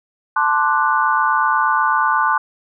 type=chord; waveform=sine; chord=D dominant seventh; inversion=second; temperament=equal; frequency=880 / 1046.5 / 1174.7 / 1480 Hz; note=A5 / C6 / D6 / F#6; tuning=0 / 0 / 0 / 0 cents; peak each=-19 dBFS; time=0.36-2.38 s; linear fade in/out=5 ms; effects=none